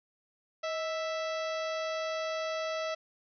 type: harmonic tone with a mistuned harmonic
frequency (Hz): 659.3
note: E5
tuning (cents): 0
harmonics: 1 / 2 / 3 / 4 / 5 / 6 / 7 / 8 / 9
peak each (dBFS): -33 / -39 / -43 / -45 / -47 / -49 / -50 / -51 / -52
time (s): 0.63-2.95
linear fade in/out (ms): 10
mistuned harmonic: 1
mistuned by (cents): -66
effects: none